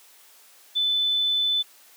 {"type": "tone", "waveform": "sine", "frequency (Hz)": 3508, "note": "A7", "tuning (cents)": -6, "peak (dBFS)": -20, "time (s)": [0.75, 1.63], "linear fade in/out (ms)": 20, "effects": ["white hiss -53 dBFS RMS until 1.96 s", "high-pass 400 Hz 12 dB/octave"]}